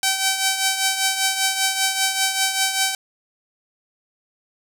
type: tone with tremolo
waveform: 5% pulse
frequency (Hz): 770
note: G5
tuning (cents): -31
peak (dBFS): -4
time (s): 0.03-2.95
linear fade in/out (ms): 2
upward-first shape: triangle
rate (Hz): 5.1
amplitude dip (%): 65
effects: none